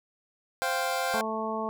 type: chord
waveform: 25% pulse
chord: C suspended fourth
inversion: none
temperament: equal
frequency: 523.3 / 698.5 / 784 Hz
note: C5 / F5 / G5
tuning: 0 / 0 / 0 cents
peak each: -28 / -27 / -28 dBFS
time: 0.62-1.21 s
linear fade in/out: 0 ms
type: harmonic tone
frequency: 220 Hz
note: A3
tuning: in tune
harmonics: 1 / 2 / 3 / 4 / 5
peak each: -35 / -35 / -35 / -35 / -35 dBFS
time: 1.14-1.69 s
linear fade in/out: 0 ms
effects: none